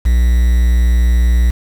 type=tone with quantisation; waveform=triangle; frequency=59.8 Hz; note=A#1; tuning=45 cents sharp; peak=-6 dBFS; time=0.05-1.51 s; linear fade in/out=10 ms; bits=5; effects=none